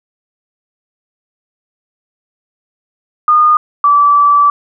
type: tone pair in turn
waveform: sine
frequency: 1222 / 1157.6 Hz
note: D#6 / D6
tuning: -32 / -25 cents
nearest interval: minor second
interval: 93 cents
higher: first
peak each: -5 dBFS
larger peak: neither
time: 3.28-3.57 / 3.84-4.5 s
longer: second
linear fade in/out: 2 ms
effects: none